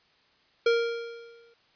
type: tone with exponential decay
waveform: square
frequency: 466.3 Hz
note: A#4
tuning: 1 cent sharp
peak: -19 dBFS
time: 0.66-1.54 s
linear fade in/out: 5 ms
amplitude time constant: 190 ms
effects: white hiss -64 dBFS RMS until 1.75 s + resampled to 11025 Hz